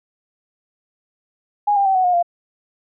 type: tone with pitch steps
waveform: sine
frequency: 825 / 796.9 / 769.8 / 743.5 / 718.2 / 693.7 Hz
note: G#5 / G5 / G5 / F#5 / F5 / F5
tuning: -12 / +28 / -32 / +8 / +48 / -12 cents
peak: -13 dBFS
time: 1.67-2.228 s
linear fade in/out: 10 ms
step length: 93 ms
effects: none